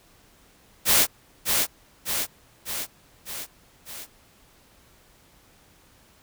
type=noise with echo; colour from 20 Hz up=white; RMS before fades=-18 dBFS; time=0.85-1.07 s; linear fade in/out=50 ms; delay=600 ms; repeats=5; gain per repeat=-4 dB; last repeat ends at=4.07 s; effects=pink hiss -57 dBFS RMS until 6.22 s